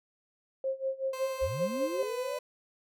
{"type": "tone with tremolo", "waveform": "sine", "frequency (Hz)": 533, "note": "C5", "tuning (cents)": 32, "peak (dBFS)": -27, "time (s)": [0.64, 2.03], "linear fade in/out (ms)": 2, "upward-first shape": "sine", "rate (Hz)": 5.3, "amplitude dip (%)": 90}
{"type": "tone with pitch glide", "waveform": "30% pulse", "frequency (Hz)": [523.3, 501.7], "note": ["C5", "B4"], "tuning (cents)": [0, 27], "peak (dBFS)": -33, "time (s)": [1.13, 2.39], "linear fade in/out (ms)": 5, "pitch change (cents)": -73, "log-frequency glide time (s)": [1.92, 2.11]}
{"type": "linear sweep", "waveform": "sine", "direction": "up", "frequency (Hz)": [54, 608], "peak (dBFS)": -34, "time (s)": [1.41, 2.39], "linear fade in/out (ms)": 20}
{"effects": []}